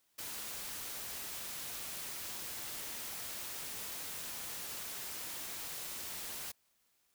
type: noise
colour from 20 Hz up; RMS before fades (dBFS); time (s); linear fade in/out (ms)
white; -43; 0.18-6.52; 10
effects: white hiss -75 dBFS RMS until 7.14 s